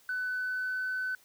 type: tone with pitch glide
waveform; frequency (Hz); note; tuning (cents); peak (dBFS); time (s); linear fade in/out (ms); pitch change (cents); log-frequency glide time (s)
sine; 1500 to 1511.3; F#6 to F#6; +23 to +36; -29; 0.09-1.15; 2; +13; 0.2-0.84
effects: tanh soft clip ceiling -27 dBFS + white hiss -62 dBFS RMS until 1.24 s